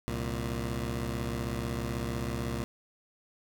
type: tone pair together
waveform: 15% pulse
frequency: 66.22 / 116.54 Hz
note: C2 / A#2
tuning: +21 / 0 cents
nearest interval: minor seventh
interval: 979 cents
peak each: -28 dBFS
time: 0.08-2.64 s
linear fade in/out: 0 ms
effects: none